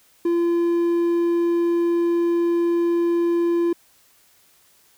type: tone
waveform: triangle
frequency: 342 Hz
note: F4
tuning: 36 cents flat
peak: -15 dBFS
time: 0.25-3.73 s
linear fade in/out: 5 ms
effects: white hiss -57 dBFS RMS until 4.97 s